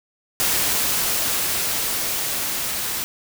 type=noise with level ramp; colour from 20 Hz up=white; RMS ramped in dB=-20 to -26 dBFS; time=0.4-3.04 s; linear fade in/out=0 ms; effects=none